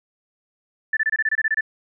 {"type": "tone bursts", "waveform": "sine", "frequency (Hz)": 1760, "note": "A6", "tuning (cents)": 0, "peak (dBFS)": -17, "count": 11, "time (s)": [0.93, 1.609], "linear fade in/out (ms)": 5, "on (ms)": 39, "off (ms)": 25, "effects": []}